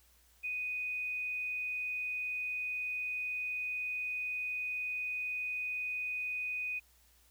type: tone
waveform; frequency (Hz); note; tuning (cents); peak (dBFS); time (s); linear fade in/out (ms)
sine; 2489; D#7; 0; -34; 0.43-6.8; 20
effects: added 60 Hz sine -67 dBFS peak until 7.3 s + white hiss -67 dBFS RMS until 7.3 s